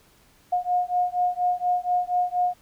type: beating tone pair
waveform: sine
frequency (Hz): 716 / 720.2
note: F5 / F#5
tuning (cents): +43 / -47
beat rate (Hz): 4.2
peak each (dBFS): -24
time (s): 0.52-2.54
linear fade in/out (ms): 10
effects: pink hiss -58 dBFS RMS until 2.61 s